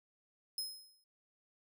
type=tone with exponential decay; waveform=sawtooth; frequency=5130 Hz; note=E8; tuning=48 cents flat; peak=-32 dBFS; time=0.58-1.04 s; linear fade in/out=2 ms; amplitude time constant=100 ms; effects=none